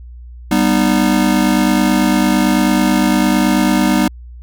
square chord, G augmented, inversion none, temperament just, 196 / 245 / 306.2 Hz, G3 / B3 / D#4, 0 / -14 / -28 cents, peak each -16 dBFS, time 0.51-4.08 s, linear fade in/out 5 ms, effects added 60 Hz sine -31 dBFS peak until 4.42 s

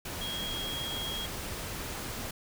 sine tone in noise, 3273 Hz, G#7, 26 cents flat, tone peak -35 dBFS, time 0.21-1.26 s, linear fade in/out 5 ms, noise pink, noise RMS -38 dBFS, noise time 0.05-2.31 s, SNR 0 dB, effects none

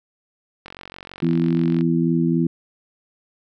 click train, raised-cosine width 0.3 ms, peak -20 dBFS, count 54, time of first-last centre 0.66-1.81 s, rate 46.1 Hz
harmonic tone, 83.6 Hz, E2, 25 cents sharp, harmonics 2 / 3 / 4, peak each -19 / -21 / -22 dBFS, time 1.22-2.47 s, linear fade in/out 5 ms
effects none

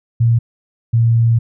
sine tone pair in turn, 116.54 / 115.67 Hz, A#2 / A#2, 0 / -13 cents, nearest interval unison, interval 13 cents, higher first, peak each -9 dBFS, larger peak neither, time 0.2-0.39 / 0.93-1.39 s, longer second, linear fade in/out 10 ms, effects none

